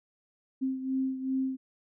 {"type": "beating tone pair", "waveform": "sine", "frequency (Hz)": [263.1, 265.7], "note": ["C4", "C4"], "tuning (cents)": [10, 27], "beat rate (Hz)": 2.6, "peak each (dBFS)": [-29, -35], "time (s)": [0.61, 1.57], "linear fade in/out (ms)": 20, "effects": []}